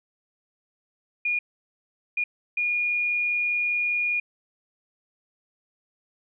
sine tone bursts at uneven times, 2435 Hz, D#7, 38 cents flat, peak -22 dBFS, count 3, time 1.25-1.39 / 2.17-2.24 / 2.57-4.2 s, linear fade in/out 5 ms, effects none

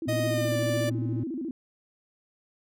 sine tone with vibrato, 289.2 Hz, D4, 27 cents flat, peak -30 dBFS, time 0.02-1.51 s, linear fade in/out 2 ms, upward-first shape square, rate 14 Hz, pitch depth 220 cents each way
triangle tone, 116.54 Hz, A#2, in tune, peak -26 dBFS, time 0.07-1.24 s, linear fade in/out 10 ms
45% pulse tone with pitch glide, 622.3 to 587.4 Hz, D#5 to D5, 0 to 0 cents, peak -27 dBFS, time 0.08-0.9 s, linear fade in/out 10 ms, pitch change -100 cents, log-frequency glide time 0.27-0.57 s
effects none

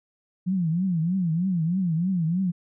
sine tone with vibrato, 174.5 Hz, F3, 1 cent flat, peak -21 dBFS, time 0.46-2.52 s, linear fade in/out 20 ms, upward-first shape triangle, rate 3.2 Hz, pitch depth 200 cents each way, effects none

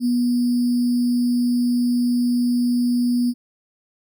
sine tone with sample-and-hold, 243.2 Hz, B3, 26 cents flat, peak -16 dBFS, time 0-3.34 s, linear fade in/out 50 ms, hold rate 4900 Hz, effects none

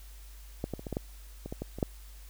clicks, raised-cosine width 2 ms, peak -18 / -20 / -28 / -24 / -20 / -17 / -25 / -23 / -21 / -26 / -13 dBFS, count 11, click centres 0.641 / 0.737 / 0.794 / 0.868 / 0.927 / 0.969 / 1.46 / 1.525 / 1.62 / 1.786 / 1.828 s, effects added 50 Hz sine -46 dBFS peak until 2.29 s + white hiss -57 dBFS RMS until 2.29 s

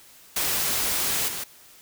white noise with level steps, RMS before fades -25 / -32 dBFS, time 0.36-1.44 s, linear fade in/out 5 ms, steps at 1.28 s, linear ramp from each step 5 ms, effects white hiss -51 dBFS RMS until 1.81 s

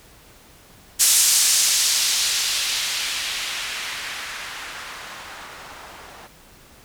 violet noise with low-pass filter sweep, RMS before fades -23 dBFS, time 0.99-6.28 s, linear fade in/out 20 ms, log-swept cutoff 7900 to 750 Hz, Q 0.98, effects pink hiss -49 dBFS RMS until 6.84 s

